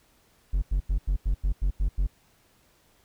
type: tone bursts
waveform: triangle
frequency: 46.25 Hz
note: F#1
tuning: in tune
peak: -19 dBFS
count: 9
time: 0.53-2.07 s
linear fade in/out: 10 ms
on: 92 ms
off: 89 ms
effects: pink hiss -63 dBFS RMS until 3.04 s